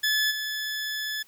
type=tone with level steps; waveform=20% pulse; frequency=1725 Hz; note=A6; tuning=35 cents flat; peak=-17 / -24 dBFS; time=0.03-1.23 s; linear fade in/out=10 ms; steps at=0.3 s; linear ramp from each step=20 ms; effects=white hiss -58 dBFS RMS until 1.27 s